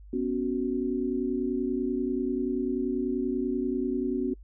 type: chord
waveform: sine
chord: B suspended second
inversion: none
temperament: equal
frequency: 246.9 / 277.2 / 370 Hz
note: B3 / C#4 / F#4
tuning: 0 / 0 / 0 cents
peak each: -30 dBFS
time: 0.13-4.34 s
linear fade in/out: 5 ms
effects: noise-tail reverb RT60 0.1 s tail -25 dB re dry + added 50 Hz sine -45 dBFS peak until 4.43 s